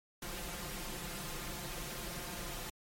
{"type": "noise with comb filter", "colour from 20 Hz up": "pink", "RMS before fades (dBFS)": -42, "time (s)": [0.22, 2.7], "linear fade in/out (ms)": 5, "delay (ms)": 5.7, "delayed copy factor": 0.95, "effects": ["MP3 64 kbps"]}